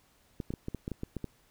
clicks, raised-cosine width 3 ms, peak -22 dBFS, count 10, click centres 0.402 / 0.505 / 0.538 / 0.684 / 0.747 / 0.879 / 0.917 / 1.034 / 1.167 / 1.243 s, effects pink hiss -66 dBFS RMS until 1.5 s

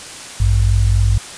sine tone pair together, 54.76 / 98.7 Hz, A1 / G2, -8 / +12 cents, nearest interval minor seventh, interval 1020 cents, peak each -13 dBFS, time 0.4-1.18 s, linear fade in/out 5 ms, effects white hiss -32 dBFS RMS until 1.37 s + resampled to 22050 Hz

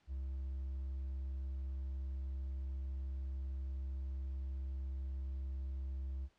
triangle tone with hard clipping, 66.7 Hz, C2, 34 cents sharp, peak -39 dBFS, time 0.07-6.29 s, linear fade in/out 50 ms, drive 5 dB, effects pink hiss -74 dBFS RMS until 6.38 s + low-pass 5000 Hz 12 dB/octave

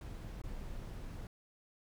brown noise with dropouts, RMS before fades -44 dBFS, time 0.01-1.27 s, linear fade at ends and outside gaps 2 ms, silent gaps 0.418-0.437 s, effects none

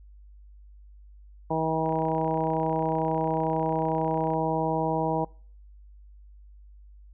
harmonic tone, 160 Hz, D#3, 49 cents sharp, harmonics 1 / 2 / 3 / 4 / 5 / 6, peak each -31 / -31 / -31 / -31 / -31 / -31 dBFS, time 1.5-5.25 s, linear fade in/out 10 ms
click train, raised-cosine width 0.5 ms, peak -32 dBFS, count 78, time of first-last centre 1.86-4.336 s, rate 31.1 Hz
effects noise-tail reverb RT60 0.5 s tail -25 dB re dry + added 50 Hz sine -47 dBFS peak until 7.13 s

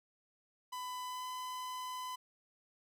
45% pulse tone with pitch glide, 1000 to 1009.3 Hz, B5 to B5, +21 to +37 cents, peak -40 dBFS, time 0.72-2.16 s, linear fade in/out 10 ms, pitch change +16 cents, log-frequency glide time 1.04-1.25 s, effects none

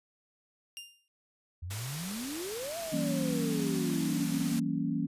sawtooth tone with exponential decay, 2801 Hz, F7, 4 cents sharp, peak -35 dBFS, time 0.77-1.08 s, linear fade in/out 0 ms, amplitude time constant 66 ms
sine exponential two-way sweep, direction up then down, 82 to 686 to 227.5 Hz, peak -36 dBFS, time 1.62-4.62 s, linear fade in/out 10 ms, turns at 2.78 s
white low-pass noise, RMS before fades -42 dBFS, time 1.7-4.6 s, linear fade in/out 10 ms, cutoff 11000 Hz, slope 12 dB/octave
sine chord, E diminished seventh, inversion none, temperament equal with one note detuned, 164.81 / 191.74 / 233.1 / 277.2 Hz, E3 / G3 / Bb3 / Db4, 0 / -38 / 0 / 0 cents, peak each -34 / -36 / -34 / -33 dBFS, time 2.92-5.07 s, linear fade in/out 10 ms
effects resampled to 32000 Hz

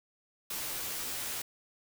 white noise with comb filter, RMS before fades -37 dBFS, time 0.5-1.42 s, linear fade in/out 5 ms, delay 14 ms, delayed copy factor -0.65, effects none

